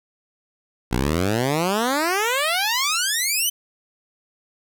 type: exponential sweep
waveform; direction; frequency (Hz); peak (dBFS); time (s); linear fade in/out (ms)
10% pulse; up; 56.9 to 3092; -11; 0.91-3.5; 10
effects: none